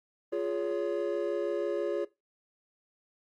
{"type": "chord", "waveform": "triangle", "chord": "Db major", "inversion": "first", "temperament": "equal with one note detuned", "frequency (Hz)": [349.2, 415.3, 562.1], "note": ["F4", "Ab4", "Db5"], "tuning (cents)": [0, 0, 24], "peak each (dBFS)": -31, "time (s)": [0.32, 2.05], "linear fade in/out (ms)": 10, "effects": ["noise-tail reverb RT60 0.2 s tail -18 dB re dry", "Opus 32 kbps"]}